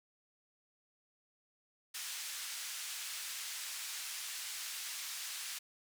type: band-pass noise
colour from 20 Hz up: white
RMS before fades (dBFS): -43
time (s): 1.94-5.59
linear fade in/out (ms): 10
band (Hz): 1600 to 9100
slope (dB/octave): 12
effects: none